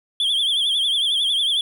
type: tone with vibrato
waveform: triangle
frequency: 3322 Hz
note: G#7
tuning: in tune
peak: -16 dBFS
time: 0.2-1.61 s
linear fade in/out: 2 ms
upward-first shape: triangle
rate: 11 Hz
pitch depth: 120 cents each way
effects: none